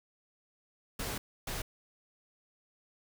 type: noise bursts at uneven times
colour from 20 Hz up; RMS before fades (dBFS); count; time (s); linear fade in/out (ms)
pink; -37; 2; 0.99-1.18 / 1.47-1.62; 5
effects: none